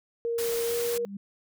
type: tone with pitch glide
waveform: sine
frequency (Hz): 466.2 to 473.3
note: A#4 to A#4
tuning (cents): 0 to +26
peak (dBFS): -26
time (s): 0.25-1.05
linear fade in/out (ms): 0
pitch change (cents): +26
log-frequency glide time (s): 0.66-0.79
type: noise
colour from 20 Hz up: white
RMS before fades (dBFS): -35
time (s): 0.38-0.98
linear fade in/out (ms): 5
type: tone with exponential growth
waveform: sine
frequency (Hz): 198.8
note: G3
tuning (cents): +25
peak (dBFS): -32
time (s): 0.77-1.17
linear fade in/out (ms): 5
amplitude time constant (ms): 85
effects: none